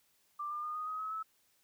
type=tone with pitch steps; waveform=sine; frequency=1182 / 1201.3 / 1220.9 / 1240.8 / 1261 / 1281.6 / 1302.5 Hz; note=D6 / D6 / D#6 / D#6 / D#6 / E6 / E6; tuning=+11 / +39 / -33 / -5 / +23 / -49 / -21 cents; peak=-36 dBFS; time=0.39-1.23 s; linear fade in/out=10 ms; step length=120 ms; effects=white hiss -72 dBFS RMS until 1.63 s